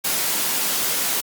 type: noise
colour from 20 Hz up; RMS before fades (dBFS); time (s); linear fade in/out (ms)
white; -22; 0.04-1.21; 10
effects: high-pass 150 Hz 12 dB/octave + Opus 48 kbps